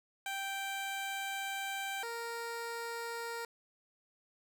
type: tone pair in turn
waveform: 15% pulse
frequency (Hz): 783 / 465.6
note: G5 / A#4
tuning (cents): -2 / -2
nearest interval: major sixth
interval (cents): 900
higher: first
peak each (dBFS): -30 / -32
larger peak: first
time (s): 0.26-2.03 / 2.03-3.45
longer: first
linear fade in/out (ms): 2
effects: none